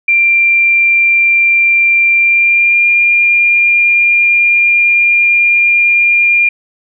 sine tone with pitch glide, 2371 to 2403 Hz, D7 to D7, +16 to +39 cents, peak -6 dBFS, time 0.08-6.49 s, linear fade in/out 5 ms, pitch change +23 cents, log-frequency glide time 2.16-2.88 s, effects none

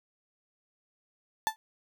35% pulse tone with exponential decay, 880 Hz, A5, in tune, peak -19 dBFS, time 1.47-1.56 s, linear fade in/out 0 ms, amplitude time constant 18 ms, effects none

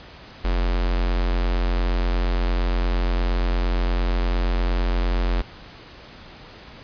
square tone with notch filter, 44.31 Hz, F1, 26 cents sharp, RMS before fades -21 dBFS, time 0.44-5.42 s, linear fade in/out 10 ms, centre 110 Hz, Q 0.72, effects pink hiss -43 dBFS RMS until 6.83 s + resampled to 11025 Hz

